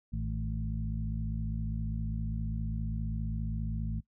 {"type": "harmonic tone with a mistuned harmonic", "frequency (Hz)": 54.9, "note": "A1", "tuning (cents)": -3, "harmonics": [1, 2, 3, 4], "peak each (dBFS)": [-34, -37, -39, -40], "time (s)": [0.12, 4.01], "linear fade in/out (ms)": 20, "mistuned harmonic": 3, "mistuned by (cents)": -52, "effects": ["noise-tail reverb RT60 0.1 s tail -20 dB re dry"]}